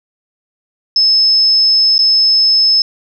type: tone with dropouts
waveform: sine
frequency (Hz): 5220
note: E8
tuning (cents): -18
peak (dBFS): -7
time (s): 0.96-2.82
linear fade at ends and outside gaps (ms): 2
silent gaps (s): 1.981-1.99
effects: none